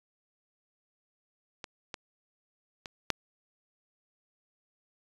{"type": "clicks", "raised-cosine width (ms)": 0.2, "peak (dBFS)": [-22, -20, -22, -8], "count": 4, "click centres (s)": [1.642, 1.942, 2.858, 3.103], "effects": ["resampled to 24000 Hz"]}